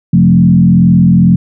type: tone with frequency modulation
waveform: sine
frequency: 177.3 Hz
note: F3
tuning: 26 cents sharp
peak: -3 dBFS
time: 0.13-1.36 s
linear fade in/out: 5 ms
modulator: 42.1 Hz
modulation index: 1.1
effects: none